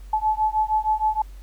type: beating tone pair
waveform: sine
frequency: 860 / 866.4 Hz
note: A5 / A5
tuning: -40 / -27 cents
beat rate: 6.4 Hz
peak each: -22 dBFS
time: 0.13-1.22 s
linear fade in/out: 5 ms
effects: added 47 Hz sine -37 dBFS peak until 1.42 s + pink hiss -56 dBFS RMS until 1.42 s